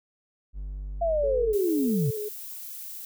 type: tone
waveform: triangle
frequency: 49 Hz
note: G1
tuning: in tune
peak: -30 dBFS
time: 0.53-1.56 s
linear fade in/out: 50 ms
type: linear sweep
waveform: sine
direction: down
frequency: 691 to 117.9 Hz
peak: -22 dBFS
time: 1.01-2.11 s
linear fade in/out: 10 ms
type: tone with vibrato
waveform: sine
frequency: 429 Hz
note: A4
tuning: 44 cents flat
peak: -30 dBFS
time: 1.23-2.29 s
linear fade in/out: 10 ms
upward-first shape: square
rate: 1.6 Hz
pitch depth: 35 cents each way
type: noise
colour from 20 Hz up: violet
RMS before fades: -39 dBFS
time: 1.53-3.05 s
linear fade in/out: 2 ms
effects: none